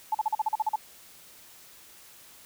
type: tone bursts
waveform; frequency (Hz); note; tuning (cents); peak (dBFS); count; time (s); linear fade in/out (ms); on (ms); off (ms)
sine; 866; A5; -28; -22; 10; 0.12-0.759; 5; 27; 41
effects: white hiss -52 dBFS RMS until 2.45 s